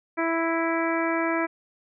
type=harmonic tone; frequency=330 Hz; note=E4; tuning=2 cents sharp; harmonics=1 / 2 / 3 / 4 / 5 / 6 / 7; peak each=-26 / -29 / -31 / -32 / -33 / -34 / -34 dBFS; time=0.17-1.47 s; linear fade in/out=20 ms; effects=none